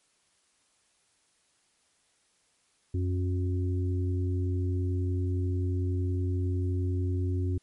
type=harmonic tone; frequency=91 Hz; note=F#2; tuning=28 cents flat; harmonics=1 / 3 / 4; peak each=-26 / -36 / -38 dBFS; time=2.94-7.58 s; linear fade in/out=5 ms; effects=white hiss -69 dBFS RMS until 7.62 s + MP3 48 kbps